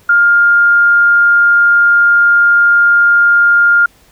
sine tone, 1407 Hz, F6, 12 cents sharp, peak -5 dBFS, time 0.09-3.86 s, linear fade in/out 5 ms, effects pink hiss -48 dBFS RMS until 4.11 s

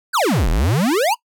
square exponential two-way sweep, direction down then up, 1661.2 to 36.44 to 1014 Hz, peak -15 dBFS, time 0.13-1.15 s, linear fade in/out 20 ms, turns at 0.49 s, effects noise-tail reverb RT60 0.1 s tail -22 dB re dry

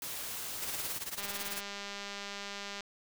white noise, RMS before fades -40 dBFS, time 0.02-0.97 s, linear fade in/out 2 ms
white noise with tremolo, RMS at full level -37 dBFS, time 0.62-1.61 s, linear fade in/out 2 ms, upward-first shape sine, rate 18 Hz, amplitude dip 80%
click train, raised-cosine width 0.2 ms, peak -24 dBFS, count 328, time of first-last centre 1.18-2.807 s, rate 201 Hz
effects none

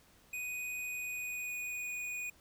square tone with pitch glide, 2489 to 2468 Hz, D#7 to D#7, 0 to -15 cents, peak -38 dBFS, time 0.33-2.3 s, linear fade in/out 5 ms, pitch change -15 cents, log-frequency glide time 0.79-1.94 s, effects pink hiss -64 dBFS RMS until 2.4 s

